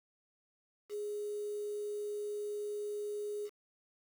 sine tone with quantisation, 415.3 Hz, G#4, in tune, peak -36 dBFS, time 0.89-3.5 s, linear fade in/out 50 ms, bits 9, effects none

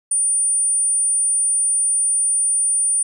sine tone, 9320 Hz, D9, 14 cents flat, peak -15 dBFS, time 0.11-3.03 s, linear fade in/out 5 ms, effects none

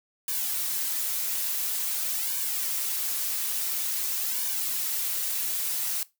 blue noise with flanger, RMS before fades -29 dBFS, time 0.28-6.03 s, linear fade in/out 2 ms, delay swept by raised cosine 1.5 to 6.8 ms, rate 0.48 Hz, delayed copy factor -0.9, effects noise-tail reverb RT60 0.2 s tail -18 dB re dry

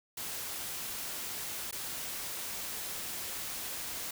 white noise with dropouts, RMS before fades -39 dBFS, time 0.17-4.11 s, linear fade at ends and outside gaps 5 ms, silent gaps 1.712-1.725 s, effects none

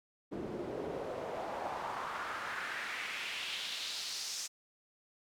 pink noise with band-pass filter sweep, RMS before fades -40 dBFS, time 0.31-4.48 s, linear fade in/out 20 ms, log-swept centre 300 to 6100 Hz, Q 2.3, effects none

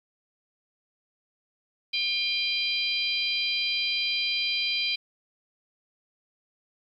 harmonic tone with a mistuned harmonic, 800 Hz, G5, 35 cents sharp, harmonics 3 / 4 / 5 / 6, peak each -29 / -30 / -31 / -32 dBFS, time 1.93-4.96 s, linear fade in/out 10 ms, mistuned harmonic 4, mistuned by -21 cents, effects 10-bit

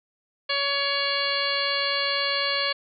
harmonic tone with a mistuned harmonic, 562 Hz, C#5, 24 cents sharp, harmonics 1 / 2 / 3 / 4 / 5 / 6 / 7 / 8, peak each -31 / -31 / -31 / -31 / -31 / -31 / -31 / -31 dBFS, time 0.49-2.73 s, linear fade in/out 10 ms, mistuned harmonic 7, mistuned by +91 cents, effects none

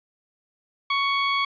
20% pulse tone, 1114 Hz, C#6, 8 cents sharp, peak -16 dBFS, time 0.9-1.45 s, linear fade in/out 5 ms, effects resampled to 11025 Hz

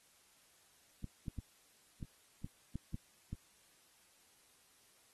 clicks, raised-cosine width 5 ms, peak -29 dBFS, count 8, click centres 1.043 / 1.282 / 1.387 / 2.028 / 2.445 / 2.756 / 2.944 / 3.33 s, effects white hiss -68 dBFS RMS until 5.13 s + AAC 32 kbps

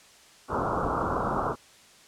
white low-pass noise, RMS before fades -28 dBFS, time 0.48-1.56 s, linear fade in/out 50 ms, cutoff 1400 Hz, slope 96 dB/octave, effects white hiss -54 dBFS RMS until 2.07 s + low-pass 8000 Hz 12 dB/octave

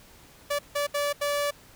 sawtooth tone bursts at uneven times, 578 Hz, D5, 28 cents flat, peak -21 dBFS, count 4, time 0.5-0.59 / 0.75-0.87 / 0.94-1.13 / 1.21-1.51 s, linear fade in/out 10 ms, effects pink hiss -53 dBFS RMS until 1.75 s

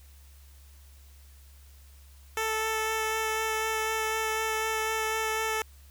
10% pulse tone with vibrato, 440 Hz, A4, in tune, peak -19 dBFS, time 2.37-5.62 s, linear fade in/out 2 ms, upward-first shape sine, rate 4 Hz, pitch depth 10 cents each way, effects added 69 Hz sine -50 dBFS peak until 5.9 s + white hiss -60 dBFS RMS until 5.9 s

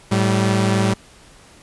sawtooth tone pair together, 108.43 / 193.2 Hz, A2 / G3, -25 / -25 cents, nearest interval minor seventh, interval 1000 cents, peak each -14 dBFS, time 0.11-0.94 s, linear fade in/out 10 ms, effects pink hiss -47 dBFS RMS until 1.62 s + resampled to 24000 Hz

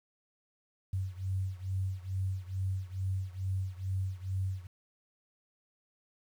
sine beating tone pair, 94 / 96.3 Hz, F#2 / G2, +28 / -30 cents, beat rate 2.3 Hz, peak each -34 / -36 dBFS, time 0.93-4.67 s, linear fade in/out 5 ms, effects 10-bit

